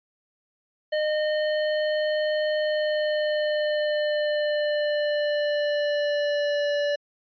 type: tone with pitch glide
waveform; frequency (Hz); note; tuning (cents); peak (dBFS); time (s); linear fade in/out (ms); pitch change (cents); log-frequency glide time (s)
square; 611 to 580.7; D#5 to D5; -32 to -20; -23; 0.92-6.96; 10; -88; 2.55-6.74
effects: resampled to 11025 Hz